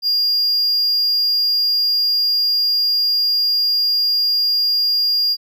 triangle tone, 4820 Hz, D8, 44 cents sharp, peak -13 dBFS, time 0.02-5.37 s, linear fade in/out 50 ms, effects none

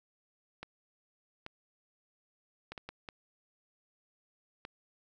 clicks, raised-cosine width 0.3 ms, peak -26 dBFS, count 7, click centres 0.63 / 1.464 / 2.72 / 2.778 / 2.89 / 3.088 / 4.651 s, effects none

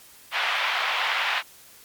white band-pass noise, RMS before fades -25 dBFS, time 0.31-1.43 s, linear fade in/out 50 ms, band 720 to 3100 Hz, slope 24 dB/octave, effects white hiss -50 dBFS RMS until 1.84 s + MP3 96 kbps

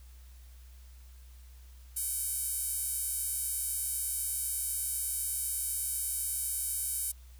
sawtooth tone with high-pass filter, 764 Hz, G5, 45 cents flat, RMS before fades -34 dBFS, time 1.96-7.12 s, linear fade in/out 10 ms, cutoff 9900 Hz, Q 2.8, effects added 62 Hz sine -49 dBFS peak until 7.39 s + white hiss -63 dBFS RMS until 7.39 s

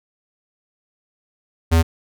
square tone, 82.41 Hz, E2, in tune, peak -12 dBFS, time 1.71-1.83 s, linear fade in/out 20 ms, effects none

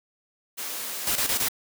white high-pass noise, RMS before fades -33 dBFS, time 0.57-1.45 s, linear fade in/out 20 ms, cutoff 250 Hz, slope 12 dB/octave
white noise bursts, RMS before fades -25 dBFS, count 4, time 1.07-1.485 s, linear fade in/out 2 ms, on 85 ms, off 25 ms
effects none

